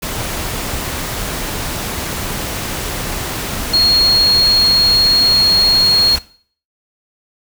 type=tone in noise; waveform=sine; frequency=4291 Hz; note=C8; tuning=43 cents sharp; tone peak=-9 dBFS; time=3.73-6.16 s; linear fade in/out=10 ms; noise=pink; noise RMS=-22 dBFS; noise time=0.02-6.19 s; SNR=+10 dB; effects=noise-tail reverb RT60 0.5 s tail -18 dB re dry